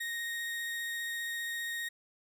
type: tone with vibrato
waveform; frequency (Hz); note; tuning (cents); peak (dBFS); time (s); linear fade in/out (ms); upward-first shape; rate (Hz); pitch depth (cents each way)
35% pulse; 1864.7; A#6; 0; -33; 0-1.89; 10; sine; 15; 10
effects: none